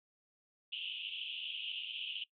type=band-pass noise; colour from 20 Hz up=pink; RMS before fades=-42 dBFS; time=0.72-2.24 s; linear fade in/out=5 ms; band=2700 to 3300 Hz; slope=96 dB/octave; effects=noise-tail reverb RT60 0.1 s tail -21 dB re dry